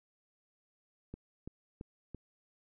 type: click train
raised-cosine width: 3 ms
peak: -30 dBFS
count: 4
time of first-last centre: 1.14-2.147 s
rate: 2.98 Hz
effects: none